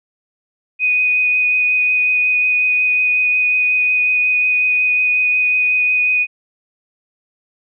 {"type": "tone with vibrato", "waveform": "sine", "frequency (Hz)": 2489, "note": "D#7", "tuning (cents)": 0, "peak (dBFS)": -12, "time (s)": [0.79, 6.27], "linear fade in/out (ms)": 50, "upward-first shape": "triangle", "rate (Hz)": 5.5, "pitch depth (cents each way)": 13, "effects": []}